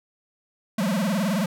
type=tone with vibrato; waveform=square; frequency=197.4 Hz; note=G3; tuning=12 cents sharp; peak=-22 dBFS; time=0.78-1.46 s; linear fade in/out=5 ms; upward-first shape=sine; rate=19 Hz; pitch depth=230 cents each way; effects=none